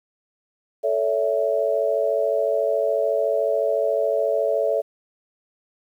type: chord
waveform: sine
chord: A major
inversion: none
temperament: equal with one note detuned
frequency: 440 / 565.4 / 659.3 Hz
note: A4 / C#5 / E5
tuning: 0 / +34 / 0 cents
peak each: -24 / -22 / -23 dBFS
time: 0.83-4.82 s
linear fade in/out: 20 ms
effects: 9-bit